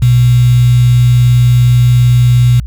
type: tone with quantisation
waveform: sine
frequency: 122.7 Hz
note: B2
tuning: 11 cents flat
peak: -4 dBFS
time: 0.02-2.6 s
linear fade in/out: 5 ms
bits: 4
effects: added 60 Hz sine -19 dBFS peak until 2.66 s